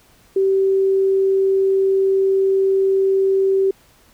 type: tone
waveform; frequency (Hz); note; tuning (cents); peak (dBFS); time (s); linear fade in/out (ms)
sine; 386.4; G4; -25; -13; 0.36-3.71; 5
effects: pink hiss -53 dBFS RMS until 4.13 s